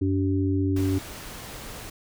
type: harmonic tone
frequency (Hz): 95.5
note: G2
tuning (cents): -45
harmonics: 1 / 3 / 4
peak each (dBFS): -24 / -24 / -31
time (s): 0.01-0.99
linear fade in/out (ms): 10
type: noise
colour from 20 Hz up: pink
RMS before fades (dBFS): -39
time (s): 0.76-1.9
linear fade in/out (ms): 5
effects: none